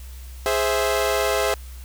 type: chord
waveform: sawtooth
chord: Ab augmented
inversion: none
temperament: equal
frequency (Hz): 415.3 / 523.3 / 659.3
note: Ab4 / C5 / E5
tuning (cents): 0 / 0 / 0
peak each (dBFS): -20 / -20 / -20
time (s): 0.46-1.54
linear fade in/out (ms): 0
effects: added 63 Hz sine -35 dBFS peak until 1.84 s + white hiss -48 dBFS RMS until 1.84 s